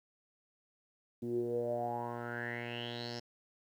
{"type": "tone with low-pass filter sweep", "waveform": "10% pulse", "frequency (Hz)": 119.1, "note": "A#2", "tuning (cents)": 38, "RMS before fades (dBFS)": -38, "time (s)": [1.22, 3.2], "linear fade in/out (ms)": 10, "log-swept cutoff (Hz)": [290, 5300], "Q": 7.8, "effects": ["11-bit"]}